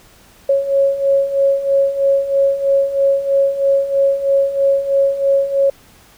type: beating tone pair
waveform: sine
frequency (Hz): 549 / 552.1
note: C#5 / C#5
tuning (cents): -17 / -7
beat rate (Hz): 3.1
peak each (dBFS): -18 / -13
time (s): 0.49-5.7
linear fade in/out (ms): 5
effects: pink hiss -47 dBFS RMS until 6.17 s